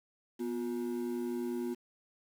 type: ring-modulated tone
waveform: triangle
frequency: 300 Hz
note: D4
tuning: 37 cents sharp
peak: -28 dBFS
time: 0.39-1.75 s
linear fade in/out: 20 ms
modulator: 55.5 Hz
effects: 9-bit